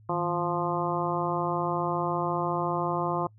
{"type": "harmonic tone with a mistuned harmonic", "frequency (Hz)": 174.61, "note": "F3", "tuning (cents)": 0, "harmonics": [1, 2, 3, 4, 5, 6, 7], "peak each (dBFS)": [-33, -32, -35, -33, -34, -32, -37], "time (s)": [0.09, 3.27], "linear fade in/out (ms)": 5, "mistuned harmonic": 1, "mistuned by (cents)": -140, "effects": ["noise-tail reverb RT60 0.1 s tail -24 dB re dry", "added 107 Hz sine -52 dBFS peak until 3.38 s"]}